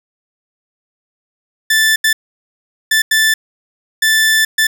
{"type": "tone bursts at uneven times", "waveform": "sawtooth", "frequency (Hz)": 1760, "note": "A6", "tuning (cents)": 0, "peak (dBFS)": -6, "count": 6, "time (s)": [[1.7, 1.96], [2.04, 2.13], [2.91, 3.02], [3.11, 3.34], [4.02, 4.45], [4.58, 4.67]], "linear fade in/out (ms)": 5, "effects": ["7-bit"]}